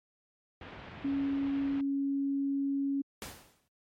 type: low-pass noise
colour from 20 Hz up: pink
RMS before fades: -46 dBFS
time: 0.61-1.81 s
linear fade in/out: 2 ms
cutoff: 3100 Hz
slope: 24 dB/octave
type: tone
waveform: sine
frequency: 277.2 Hz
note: C#4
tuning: in tune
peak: -28 dBFS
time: 1.04-3.02 s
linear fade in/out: 10 ms
type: noise with exponential decay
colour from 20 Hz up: pink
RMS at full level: -39 dBFS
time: 3.22-3.68 s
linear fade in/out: 1 ms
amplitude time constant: 100 ms
effects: high-pass 60 Hz 12 dB/octave + MP3 64 kbps